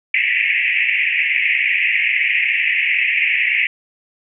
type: band-pass noise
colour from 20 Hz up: pink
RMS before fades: -17 dBFS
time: 0.14-3.67 s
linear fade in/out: 2 ms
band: 1900 to 2700 Hz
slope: 96 dB/octave
effects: none